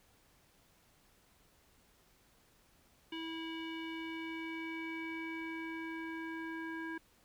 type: tone with low-pass filter sweep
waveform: square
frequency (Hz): 325.6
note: E4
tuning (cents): -21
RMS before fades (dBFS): -42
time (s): 3.12-6.98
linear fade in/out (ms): 5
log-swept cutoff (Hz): 2900 to 1800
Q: 5.4
effects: pink hiss -68 dBFS RMS until 7.24 s